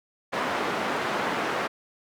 white band-pass noise, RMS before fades -28 dBFS, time 0.32-1.68 s, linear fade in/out 20 ms, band 200 to 1400 Hz, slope 12 dB/octave, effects none

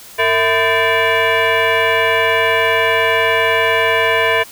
sine tone with frequency modulation, 655 Hz, E5, 11 cents flat, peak -11 dBFS, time 0.18-4.44 s, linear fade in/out 20 ms, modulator 555 Hz, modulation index 3.7, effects white hiss -38 dBFS RMS until 4.51 s

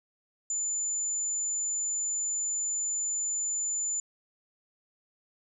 sine tone, 7040 Hz, A8, in tune, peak -28 dBFS, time 0.5-4 s, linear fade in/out 2 ms, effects none

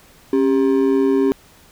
triangle ring-modulated tone, 335 Hz, E4, 28 cents sharp, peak -8 dBFS, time 0.33-1.32 s, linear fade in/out 0 ms, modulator 61.4 Hz, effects pink hiss -49 dBFS RMS until 1.71 s

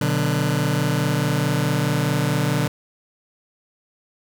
sawtooth chord, B minor, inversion none, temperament just, 123.47 / 148.16 / 185.21 Hz, B2 / D3 / F#3, 0 / +16 / +2 cents, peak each -19 / -17 / -22 dBFS, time 0.01-2.68 s, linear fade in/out 5 ms, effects none

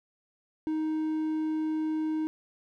triangle tone, 312.7 Hz, D#4, 9 cents sharp, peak -25 dBFS, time 0.67-2.27 s, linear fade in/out 0 ms, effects none

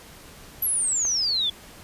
sine exponential sweep, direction down, 11960 to 3384 Hz, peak -21 dBFS, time 0.62-1.5 s, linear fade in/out 5 ms
click, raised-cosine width 0.5 ms, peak -22 dBFS, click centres 1.051 s
effects pink hiss -46 dBFS RMS until 1.83 s + resampled to 32000 Hz

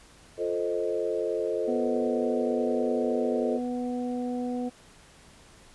sine chord, F dominant seventh, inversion none, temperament equal, 349.2 / 440 / 523.3 / 622.3 Hz, F4 / A4 / C5 / Eb5, 0 / 0 / 0 / 0 cents, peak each -33 / -29 / -32 / -33 dBFS, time 0.37-3.6 s, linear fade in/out 50 ms
harmonic tone, 246.9 Hz, B3, in tune, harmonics 1 / 2 / 3, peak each -29 / -35 / -39 dBFS, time 1.67-4.7 s, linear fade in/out 20 ms
effects pink hiss -54 dBFS RMS until 5.74 s + resampled to 24000 Hz

